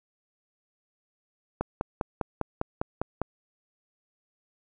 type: click train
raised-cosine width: 1 ms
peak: -13 dBFS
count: 9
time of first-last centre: 1.61-3.216 s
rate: 4.98 Hz
effects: none